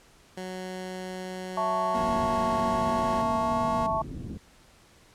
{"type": "tone", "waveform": "15% pulse", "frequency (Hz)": 185, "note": "F#3", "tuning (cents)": 0, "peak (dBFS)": -28, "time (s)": [0.37, 3.22], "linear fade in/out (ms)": 5}
{"type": "chord", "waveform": "sine", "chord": "A major", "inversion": "second", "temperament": "equal", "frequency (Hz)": [659.3, 880, 1108.7], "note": ["E5", "A5", "C#6"], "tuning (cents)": [0, 0, 0], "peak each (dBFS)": -29, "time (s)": [1.57, 4.02], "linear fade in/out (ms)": 5}
{"type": "tone with vibrato", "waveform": "40% pulse", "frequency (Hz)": 235.8, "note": "A#3", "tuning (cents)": 20, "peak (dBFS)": -31, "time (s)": [1.94, 3.87], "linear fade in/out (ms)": 10, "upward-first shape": "sine", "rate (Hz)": 1.3, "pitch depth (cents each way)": 11}
{"type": "low-pass noise", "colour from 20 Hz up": "white", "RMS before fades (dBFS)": -37, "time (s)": [1.96, 4.38], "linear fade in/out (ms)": 10, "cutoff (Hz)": 280, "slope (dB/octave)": 24}
{"effects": ["pink hiss -57 dBFS RMS until 5.14 s", "low-pass 10000 Hz 12 dB/octave"]}